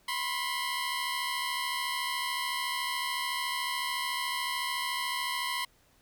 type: tone pair together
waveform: 15% pulse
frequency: 987.8 / 1061.6 Hz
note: B5 / C6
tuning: 0 / +25 cents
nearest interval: minor second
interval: 125 cents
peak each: -27 dBFS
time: 0.08-5.65 s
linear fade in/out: 5 ms
effects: pink hiss -65 dBFS RMS until 6.01 s